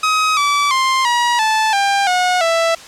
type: tone with pitch steps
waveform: sawtooth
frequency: 1265 / 1153.3 / 1051.5 / 958.7 / 874.1 / 796.9 / 726.6 / 662.4 Hz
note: D#6 / D6 / C6 / A#5 / A5 / G5 / F#5 / E5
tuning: +28 / -32 / +8 / +48 / -12 / +28 / -32 / +8 cents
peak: -9 dBFS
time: 0.03-2.75 s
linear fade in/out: 5 ms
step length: 340 ms
effects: white hiss -36 dBFS RMS until 2.87 s + low-pass 7000 Hz 12 dB/octave